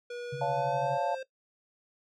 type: tone with pitch glide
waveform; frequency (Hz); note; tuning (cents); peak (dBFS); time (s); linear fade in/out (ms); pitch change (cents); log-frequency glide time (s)
square; 483.2 to 526.9; B4 to C5; -38 to +12; -37; 0.1-1.23; 5; +150; 0.35-0.95
type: tone with tremolo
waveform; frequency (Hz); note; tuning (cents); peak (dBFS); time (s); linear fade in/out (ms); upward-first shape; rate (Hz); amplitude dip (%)
sine; 138.59; C#3; 0; -34; 0.32-0.98; 10; sine; 12; 65
type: chord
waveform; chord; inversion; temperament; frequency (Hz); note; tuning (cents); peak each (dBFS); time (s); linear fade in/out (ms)
sine; Db augmented; none; equal with one note detuned; 565 / 698.5 / 880; Db5 / F5 / A5; +33 / 0 / 0; -32; 0.41-1.15; 5
effects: noise-tail reverb RT60 0.1 s tail -17 dB re dry + low-pass 5000 Hz 12 dB/octave